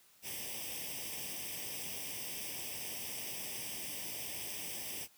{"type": "noise with comb filter", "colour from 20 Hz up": "white", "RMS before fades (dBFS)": -42, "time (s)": [0.22, 5.08], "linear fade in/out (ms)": 50, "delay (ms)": 0.36, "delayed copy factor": 0.9, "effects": ["white hiss -65 dBFS RMS until 5.17 s", "high-pass 80 Hz 12 dB/octave"]}